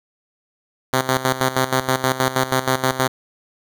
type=tone with tremolo; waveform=5% pulse; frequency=130.5 Hz; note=C3; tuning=4 cents flat; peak=-4 dBFS; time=0.93-3.08 s; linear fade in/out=2 ms; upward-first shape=square; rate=6.3 Hz; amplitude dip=75%; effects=none